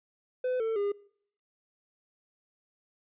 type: tone with pitch steps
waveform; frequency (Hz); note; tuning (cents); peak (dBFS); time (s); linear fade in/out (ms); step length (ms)
triangle; 506 / 447.6 / 405.4; B4 / A4 / G#4; +42 / +30 / -42; -25; 0.44-0.92; 5; 160
effects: noise-tail reverb RT60 0.6 s tail -23 dB re dry + resampled to 8000 Hz